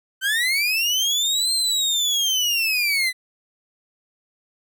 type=linear two-way sweep; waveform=30% pulse; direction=up then down; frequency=1513 to 4186 to 1986 Hz; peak=-16 dBFS; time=0.21-3.13 s; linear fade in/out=50 ms; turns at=1.53 s; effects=none